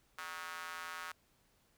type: tone with high-pass filter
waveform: square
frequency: 85 Hz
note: F2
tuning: 46 cents flat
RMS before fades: -45 dBFS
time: 0.18-1.12 s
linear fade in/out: 5 ms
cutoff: 1300 Hz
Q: 2.6
effects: pink hiss -72 dBFS RMS until 1.77 s